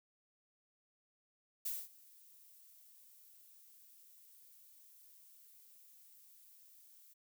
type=noise with ADSR envelope; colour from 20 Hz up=violet; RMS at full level=-38 dBFS; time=1.65-7.14 s; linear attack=9 ms; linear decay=220 ms; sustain=-24 dB; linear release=16 ms; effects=none